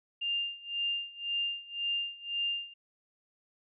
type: tone with tremolo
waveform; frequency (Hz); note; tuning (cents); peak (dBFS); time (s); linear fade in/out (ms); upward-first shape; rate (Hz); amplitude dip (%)
sine; 2800; F7; +4; -28; 0.21-2.74; 10; sine; 1.9; 90
effects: none